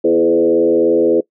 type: tone with frequency modulation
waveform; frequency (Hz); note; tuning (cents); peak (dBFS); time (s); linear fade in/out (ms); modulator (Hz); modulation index
sine; 420; G#4; +19; -9; 0.04-1.21; 10; 83.3; 1.4
effects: noise-tail reverb RT60 0.1 s tail -22 dB re dry